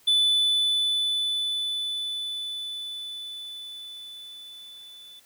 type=tone with level ramp; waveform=triangle; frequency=3490 Hz; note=A7; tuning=15 cents flat; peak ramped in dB=-16 to -43 dBFS; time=0.07-5.2 s; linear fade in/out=10 ms; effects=white hiss -58 dBFS RMS until 5.25 s